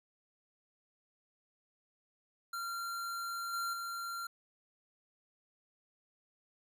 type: tone with level steps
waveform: square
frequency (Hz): 1378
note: F6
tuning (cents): -24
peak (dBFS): -38 / -35 / -39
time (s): 2.53-4.27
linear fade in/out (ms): 5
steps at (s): 3.53 / 3.73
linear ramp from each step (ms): 5
effects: none